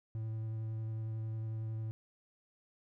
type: tone with vibrato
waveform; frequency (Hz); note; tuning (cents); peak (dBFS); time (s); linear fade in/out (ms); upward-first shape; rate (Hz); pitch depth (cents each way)
triangle; 110.7; A2; +11; -34; 0.15-1.91; 0; sine; 11; 12
effects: none